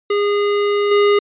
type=tone with level steps; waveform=square; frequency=409.6 Hz; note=G#4; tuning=24 cents flat; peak=-15 / -11 dBFS; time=0.1-1.19 s; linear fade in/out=5 ms; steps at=0.91 s; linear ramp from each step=5 ms; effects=resampled to 8000 Hz